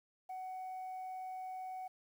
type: tone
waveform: sine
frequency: 747 Hz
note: F#5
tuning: 16 cents sharp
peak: -39 dBFS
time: 0.29-1.88 s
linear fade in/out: 10 ms
effects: tanh soft clip ceiling -40 dBFS + 11-bit